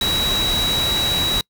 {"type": "tone in noise", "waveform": "sine", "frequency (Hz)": 3882, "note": "B7", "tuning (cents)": -31, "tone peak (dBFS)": -18, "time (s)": [0.01, 1.41], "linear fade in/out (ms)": 2, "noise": "pink", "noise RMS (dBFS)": -24, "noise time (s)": [0.01, 1.41], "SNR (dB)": 3, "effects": ["noise-tail reverb RT60 0.1 s tail -26 dB re dry"]}